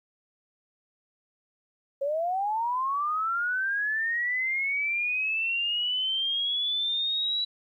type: linear sweep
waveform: sine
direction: up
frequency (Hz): 540 to 3937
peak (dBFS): -25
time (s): 2.01-7.45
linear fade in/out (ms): 10
effects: 11-bit